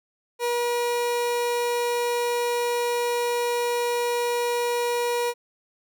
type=tone; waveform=30% pulse; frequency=480.2 Hz; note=B4; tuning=49 cents flat; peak=-20 dBFS; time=0.39-5.34 s; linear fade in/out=50 ms; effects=none